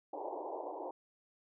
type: band-pass noise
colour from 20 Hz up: white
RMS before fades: -42 dBFS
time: 0.13-0.91 s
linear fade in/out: 5 ms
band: 300 to 970 Hz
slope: 96 dB/octave
effects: none